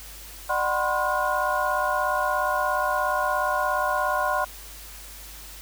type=tone cluster; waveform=sine; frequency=601 / 746 / 1009 / 1066 / 1439 Hz; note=D5 / F#5 / B5 / C6 / F#6; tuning=+40 / +14 / +37 / +32 / -49 cents; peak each=-28 dBFS; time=0.49-4.45 s; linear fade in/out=10 ms; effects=added 50 Hz sine -44 dBFS peak until 5.61 s + white hiss -43 dBFS RMS until 5.61 s